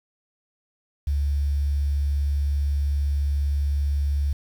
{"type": "tone with quantisation", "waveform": "sine", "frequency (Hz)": 71.2, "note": "C#2", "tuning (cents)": 47, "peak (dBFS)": -20, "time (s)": [1.07, 4.33], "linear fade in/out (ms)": 5, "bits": 8, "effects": []}